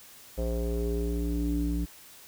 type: tone with low-pass filter sweep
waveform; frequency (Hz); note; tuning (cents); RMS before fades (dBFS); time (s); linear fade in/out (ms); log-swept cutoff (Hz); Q
square; 58.27; A#1; 0; -29; 0.37-1.86; 20; 540 to 250; 5.3
effects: white hiss -51 dBFS RMS until 2.27 s